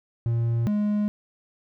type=tone pair in turn; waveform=triangle; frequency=116.54 / 208.3 Hz; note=A#2 / G#3; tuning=0 / +5 cents; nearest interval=minor seventh; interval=1005 cents; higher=second; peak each=-19 dBFS; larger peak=neither; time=0.26-0.67 / 0.67-1.08 s; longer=neither; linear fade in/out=0 ms; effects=none